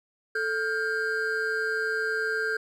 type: tone cluster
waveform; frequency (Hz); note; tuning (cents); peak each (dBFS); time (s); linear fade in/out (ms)
triangle; 440.1 / 1418 / 1590; A4 / F6 / G6; 0 / +26 / +24; -29 / -31 / -26; 0.35-2.57; 5
effects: none